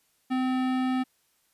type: tone with hard clipping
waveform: sine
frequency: 257.3 Hz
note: C4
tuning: 29 cents flat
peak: -26 dBFS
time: 0.3-1.04 s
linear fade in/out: 20 ms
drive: 18 dB
effects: white hiss -69 dBFS RMS until 1.53 s + resampled to 32000 Hz